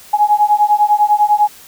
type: beating tone pair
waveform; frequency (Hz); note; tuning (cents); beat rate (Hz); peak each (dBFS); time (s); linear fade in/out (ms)
sine; 830.6 / 840.6; G#5 / G#5; 0 / +21; 10; -12; 0.13-1.48; 10
effects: white hiss -40 dBFS RMS until 1.67 s